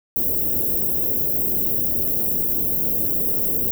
white band-stop noise, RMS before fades -21 dBFS, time 0.16-3.71 s, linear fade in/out 0 ms, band 490 to 15000 Hz, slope 24 dB/octave, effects none

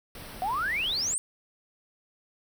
pink band-stop noise, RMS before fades -43 dBFS, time 0.15-1.14 s, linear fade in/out 2 ms, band 5800 to 8200 Hz, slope 96 dB/octave
sine exponential sweep, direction up, 710 to 8870 Hz, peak -26 dBFS, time 0.42-1.18 s, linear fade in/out 0 ms
effects none

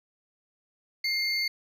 triangle tone pair together, 2115 / 4482 Hz, C7 / C#8, +18 / +18 cents, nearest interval octave + minor second, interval 1300 cents, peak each -27 dBFS, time 1.04-1.48 s, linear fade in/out 5 ms, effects none

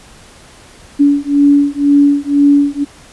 sine beating tone pair, 284.5 / 286.5 Hz, C#4 / D4, +45 / -43 cents, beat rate 2 Hz, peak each -10 dBFS, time 0.99-2.85 s, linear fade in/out 20 ms, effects pink hiss -40 dBFS RMS until 3.12 s + resampled to 24000 Hz

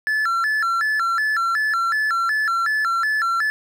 triangle tone with vibrato, 1534 Hz, G6, 38 cents flat, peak -16 dBFS, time 0.07-3.5 s, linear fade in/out 0 ms, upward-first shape square, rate 2.7 Hz, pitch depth 210 cents each way, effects none

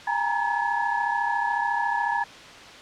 sine tone cluster, 814 / 916 / 950 / 1710 Hz, G#5 / A#5 / A#5 / A6, -35 / -31 / +33 / -50 cents, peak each -28 dBFS, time 0.07-2.24 s, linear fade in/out 5 ms, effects white hiss -43 dBFS RMS until 2.81 s + low-pass 4000 Hz 12 dB/octave

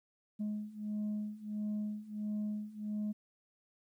sine beating tone pair, 209.6 / 211.1 Hz, G#3 / G#3, +16 / +29 cents, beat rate 1.5 Hz, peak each -38 / -36 dBFS, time 0.39-3.13 s, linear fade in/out 20 ms, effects tanh soft clip ceiling -32 dBFS + 12-bit

